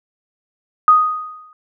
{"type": "tone with exponential decay", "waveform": "sine", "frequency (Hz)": 1244.5, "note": "D#6", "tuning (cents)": 0, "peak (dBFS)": -4, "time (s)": [0.88, 1.53], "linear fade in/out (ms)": 1, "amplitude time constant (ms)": 140, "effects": []}